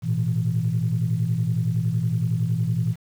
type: chord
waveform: sine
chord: A suspended second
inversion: none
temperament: equal with one note detuned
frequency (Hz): 110 / 120.79 / 164.81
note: A2 / B2 / E3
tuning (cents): 0 / -38 / 0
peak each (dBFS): -25 / -23 / -24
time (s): 0.02-2.96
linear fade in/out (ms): 50
effects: tanh soft clip ceiling -12 dBFS + 8-bit